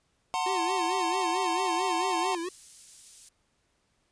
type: chord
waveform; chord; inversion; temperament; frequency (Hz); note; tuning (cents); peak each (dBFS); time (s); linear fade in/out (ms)
square; F# diminished; none; equal with one note detuned; 740 / 899 / 1046.5; F#5 / A5 / C6; 0 / +37 / 0; -32 / -32 / -33; 0.34-2.35; 0
type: tone with vibrato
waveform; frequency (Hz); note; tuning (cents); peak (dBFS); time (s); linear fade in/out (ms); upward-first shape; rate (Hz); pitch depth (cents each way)
square; 358.7; F4; +46; -32; 0.46-2.49; 5; sine; 4.5; 140
type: high-pass noise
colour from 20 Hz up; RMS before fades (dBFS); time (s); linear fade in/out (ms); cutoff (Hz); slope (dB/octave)
pink; -49; 1.58-3.29; 5; 7100; 12
effects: pink hiss -72 dBFS RMS until 4.11 s + resampled to 22050 Hz